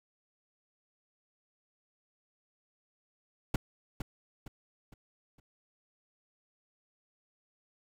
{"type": "noise with echo", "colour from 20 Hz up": "brown", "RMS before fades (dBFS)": -26, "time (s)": [3.54, 3.56], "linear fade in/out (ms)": 5, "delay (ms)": 460, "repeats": 4, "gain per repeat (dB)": -8, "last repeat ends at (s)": 5.4, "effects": []}